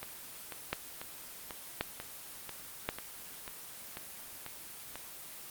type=two click trains; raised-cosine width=0.3 ms; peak=-14 / -24 dBFS; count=3 / 11; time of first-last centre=0.73-2.89 / 0.03-4.956 s; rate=0.926 / 2.03 Hz; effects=white hiss -47 dBFS RMS until 5.5 s + Opus 24 kbps